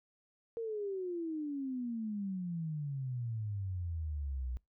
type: exponential sweep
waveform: sine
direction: down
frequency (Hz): 466.2 to 60.1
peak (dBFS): -35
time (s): 0.57-4.57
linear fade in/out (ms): 0
effects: noise-tail reverb RT60 0.2 s tail -25 dB re dry